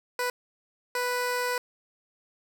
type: tone bursts at uneven times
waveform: 15% pulse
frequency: 493.9 Hz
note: B4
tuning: in tune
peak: -20 dBFS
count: 2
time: 0.19-0.3 / 0.95-1.58 s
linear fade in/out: 2 ms
effects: none